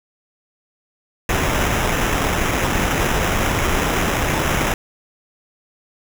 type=noise with sample-and-hold; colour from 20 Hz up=pink; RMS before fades=-19 dBFS; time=1.29-4.74 s; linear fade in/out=2 ms; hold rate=4410 Hz; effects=none